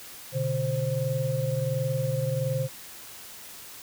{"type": "tone cluster", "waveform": "sine", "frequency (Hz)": [124, 145.4, 526], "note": ["B2", "D3", "C5"], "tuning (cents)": [7, -17, 9], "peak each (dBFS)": -29, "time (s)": [0.32, 2.69], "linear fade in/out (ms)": 50, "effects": ["white hiss -44 dBFS RMS until 3.82 s"]}